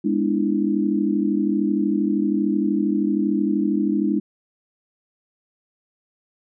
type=chord; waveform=sine; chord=E dominant seventh; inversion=first; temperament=just; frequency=206 / 247.2 / 296.7 / 329.6 Hz; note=G#3 / B3 / D4 / E4; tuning=-14 / +2 / +18 / 0 cents; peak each=-22 / -28 / -22 / -24 dBFS; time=0.04-4.2 s; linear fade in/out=10 ms; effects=none